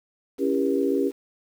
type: chord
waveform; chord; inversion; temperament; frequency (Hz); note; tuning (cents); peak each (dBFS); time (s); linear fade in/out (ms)
sine; C# diminished seventh; none; just; 277.2 / 332.6 / 399.1 / 479; C#4 / E4 / G4 / Bb4; 0 / +16 / +31 / +47; -24 / -29 / -24 / -28; 0.38-1.12; 50
effects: 8-bit